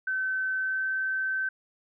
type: tone with pitch glide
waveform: sine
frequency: 1530 to 1541.5 Hz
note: G6 to G6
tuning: -42 to -29 cents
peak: -26 dBFS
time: 0.07-1.49 s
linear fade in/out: 5 ms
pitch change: +13 cents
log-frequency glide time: 0.55-0.87 s
effects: none